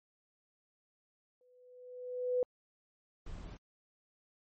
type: tone with exponential growth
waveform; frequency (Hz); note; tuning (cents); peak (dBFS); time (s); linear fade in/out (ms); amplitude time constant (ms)
sine; 498.4; B4; +16; -26; 1.41-2.43; 1; 220
type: noise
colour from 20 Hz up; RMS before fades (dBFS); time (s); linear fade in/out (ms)
brown; -45; 3.26-3.57; 5
effects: MP3 32 kbps